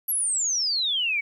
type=exponential sweep; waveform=sine; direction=down; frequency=11840 to 2217 Hz; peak=-22 dBFS; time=0.08-1.21 s; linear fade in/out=10 ms; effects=10-bit